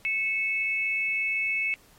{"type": "tone pair together", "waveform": "sine", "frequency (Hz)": [2207, 2603], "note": ["C#7", "E7"], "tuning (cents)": [-8, -22], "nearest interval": "minor third", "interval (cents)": 286, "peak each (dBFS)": [-27, -27], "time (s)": [0.05, 1.74], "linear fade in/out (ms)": 0, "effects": ["pink hiss -57 dBFS RMS until 1.98 s", "MP3 64 kbps"]}